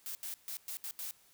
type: noise bursts at uneven times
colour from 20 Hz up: blue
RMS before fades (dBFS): -41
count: 6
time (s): 0.06-0.15 / 0.23-0.34 / 0.48-0.57 / 0.68-0.77 / 0.84-0.91 / 0.99-1.11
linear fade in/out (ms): 0
effects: white hiss -65 dBFS RMS until 1.33 s